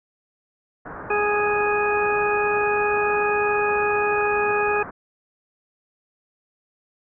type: low-pass noise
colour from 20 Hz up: white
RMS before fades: -36 dBFS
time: 0.85-4.91 s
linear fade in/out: 10 ms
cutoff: 1600 Hz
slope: 48 dB/octave
type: harmonic tone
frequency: 415.3 Hz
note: G#4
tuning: in tune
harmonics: 1 / 2 / 3 / 4 / 6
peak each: -22 / -25 / -27 / -27 / -27 dBFS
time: 1.1-4.83 s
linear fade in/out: 5 ms
effects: none